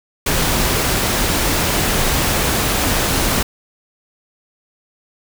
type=noise; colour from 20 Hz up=pink; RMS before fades=-17 dBFS; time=0.26-3.43 s; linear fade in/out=5 ms; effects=none